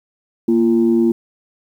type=tone pair together; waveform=sine; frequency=233.1 / 342.8 Hz; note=A#3 / F4; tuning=0 / -32 cents; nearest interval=perfect fifth; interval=668 cents; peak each=-13 dBFS; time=0.48-1.12 s; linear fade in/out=5 ms; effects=tanh soft clip ceiling -5 dBFS + 8-bit